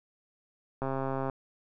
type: click train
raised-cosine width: 1 ms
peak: -19 dBFS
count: 65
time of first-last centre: 0.82-1.298 s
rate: 134 Hz
effects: none